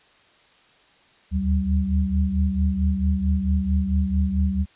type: tone cluster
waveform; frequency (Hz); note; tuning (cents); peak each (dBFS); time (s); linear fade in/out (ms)
sine; 73.1 / 77.6 / 192.2; D2 / D#2 / G3; -7 / -4 / -34; -23; 1.31-4.66; 50
effects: white hiss -56 dBFS RMS until 4.75 s + resampled to 8000 Hz